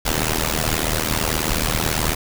pink noise with amplitude modulation, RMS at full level -17 dBFS, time 0.05-2.15 s, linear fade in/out 10 ms, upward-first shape sine, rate 78.4 Hz, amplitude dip 95%, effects none

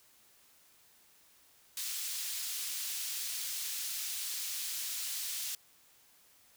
pink high-pass noise, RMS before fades -38 dBFS, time 1.77-5.55 s, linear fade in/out 2 ms, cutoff 4000 Hz, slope 12 dB/octave, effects white hiss -64 dBFS RMS until 6.56 s

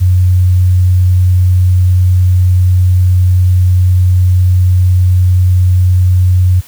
sine tone, 91 Hz, F#2, 28 cents flat, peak -4 dBFS, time 0-6.61 s, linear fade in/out 20 ms, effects white hiss -38 dBFS RMS until 6.67 s + high-pass 60 Hz 12 dB/octave

